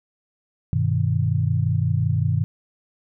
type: chord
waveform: sine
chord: G augmented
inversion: none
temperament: equal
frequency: 98 / 123.47 / 155.56 Hz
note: G2 / B2 / D#3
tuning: 0 / 0 / 0 cents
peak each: -22 / -22 / -23 dBFS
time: 0.73-2.44 s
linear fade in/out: 0 ms
effects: none